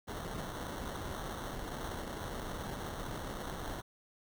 pink noise with sample-and-hold, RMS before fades -41 dBFS, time 0.07-3.82 s, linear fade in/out 20 ms, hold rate 2450 Hz, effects none

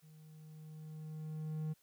triangle tone with level ramp, 155.56 Hz, D#3, in tune, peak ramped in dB -55 to -33 dBFS, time 0.02-1.74 s, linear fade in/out 20 ms, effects white hiss -72 dBFS RMS until 1.82 s

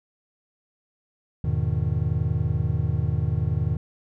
triangle chord, E major seventh, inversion none, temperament just, 82.41 / 103.01 / 123.61 / 154.51 Hz, E2 / G#2 / B2 / D#3, 0 / -14 / +2 / -12 cents, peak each -25 dBFS, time 1.44-3.77 s, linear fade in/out 5 ms, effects none

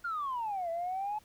sine exponential two-way sweep, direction down then up, 1437 to 659.3 to 861 Hz, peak -31 dBFS, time 0.04-1.19 s, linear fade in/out 10 ms, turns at 0.7 s, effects tanh soft clip ceiling -28 dBFS + pink hiss -63 dBFS RMS until 1.24 s

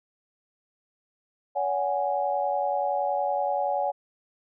sine chord, C# suspended fourth, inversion none, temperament equal with one note detuned, 567.7 / 740 / 830.6 Hz, C#5 / F#5 / G#5, +41 / 0 / 0 cents, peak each -28 dBFS, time 1.55-3.92 s, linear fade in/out 20 ms, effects none

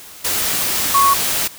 sine tone in noise, 1108.7 Hz, C#6, in tune, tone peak -10 dBFS, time 0.94-1.14 s, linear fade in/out 10 ms, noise white, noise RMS -19 dBFS, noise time 0.24-1.48 s, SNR +6 dB, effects white hiss -38 dBFS RMS until 1.58 s

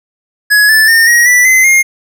square tone with pitch steps, 1683 / 1750.4 / 1820.5 / 1893.5 / 1969.3 / 2048 / 2130 Hz, G#6 / A6 / A#6 / A#6 / B6 / C7 / C7, +23 / -9 / -41 / +27 / -5 / -38 / +30 cents, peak -5 dBFS, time 0.5-1.83 s, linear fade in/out 20 ms, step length 190 ms, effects none

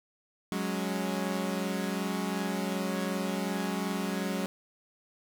sawtooth chord, F# suspended second, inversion none, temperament equal, 185 / 207.7 / 277.2 Hz, F#3 / G#3 / C#4, 0 / 0 / 0 cents, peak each -29 / -30 / -33 dBFS, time 0.52-4.46 s, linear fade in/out 0 ms, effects 10-bit

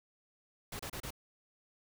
pink noise bursts, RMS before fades -42 dBFS, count 4, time 0.72-1.106 s, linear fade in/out 5 ms, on 74 ms, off 30 ms, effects none

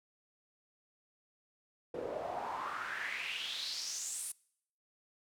pink noise with band-pass filter sweep, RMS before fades -40 dBFS, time 1.94-4.32 s, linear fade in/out 5 ms, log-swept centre 430 to 10000 Hz, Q 4.8, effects noise-tail reverb RT60 0.7 s tail -24 dB re dry

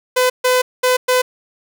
sawtooth tone bursts at uneven times, 505 Hz, B4, 39 cents sharp, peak -8 dBFS, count 4, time 0.16-0.3 / 0.44-0.62 / 0.83-0.97 / 1.08-1.22 s, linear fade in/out 10 ms, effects none

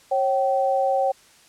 sine tone pair together, 543.9 / 770 Hz, C#5 / G5, -33 / -31 cents, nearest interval tritone, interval 602 cents, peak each -21 dBFS, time 0.11-1.12 s, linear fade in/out 10 ms, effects white hiss -53 dBFS RMS until 1.48 s + low-pass 9000 Hz 12 dB/octave

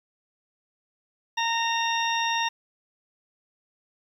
harmonic tone with a mistuned harmonic, 921 Hz, A#5, 21 cents flat, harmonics 1 / 2 / 3 / 4 / 6, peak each -26 / -30 / -31 / -31 / -35 dBFS, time 1.37-2.49 s, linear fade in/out 10 ms, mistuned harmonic 6, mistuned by +25 cents, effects 9-bit

